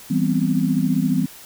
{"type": "chord", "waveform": "sine", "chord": "C major seventh", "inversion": "first", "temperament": "equal", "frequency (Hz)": [164.81, 196, 246.9, 261.6], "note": ["E3", "G3", "B3", "C4"], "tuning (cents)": [0, 0, 0, 0], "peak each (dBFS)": -22, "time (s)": [0.1, 1.26], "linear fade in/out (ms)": 10, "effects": ["white hiss -42 dBFS RMS until 1.45 s"]}